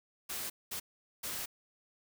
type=noise bursts at uneven times; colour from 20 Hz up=white; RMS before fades=-39 dBFS; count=3; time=0.29-0.5 / 0.71-0.8 / 1.23-1.46 s; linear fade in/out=10 ms; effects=none